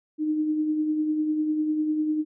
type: tone with tremolo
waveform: sine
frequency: 307.3 Hz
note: D#4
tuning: 21 cents flat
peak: -20 dBFS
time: 0.18-2.25 s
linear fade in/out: 50 ms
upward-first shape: triangle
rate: 10 Hz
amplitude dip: 45%
effects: none